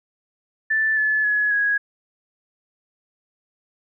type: tone with pitch steps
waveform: sine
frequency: 1760 / 1725.8 / 1692.2 / 1659.3 Hz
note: A6 / A6 / G#6 / G#6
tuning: 0 / -34 / +32 / -2 cents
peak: -17 dBFS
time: 0.7-1.78 s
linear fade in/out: 10 ms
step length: 270 ms
effects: none